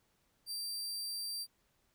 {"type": "tone", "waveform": "sawtooth", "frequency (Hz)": 4699, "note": "D8", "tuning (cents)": 0, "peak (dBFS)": -35, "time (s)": [0.46, 1.47], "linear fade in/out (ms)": 50, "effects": ["pink hiss -75 dBFS RMS until 1.94 s"]}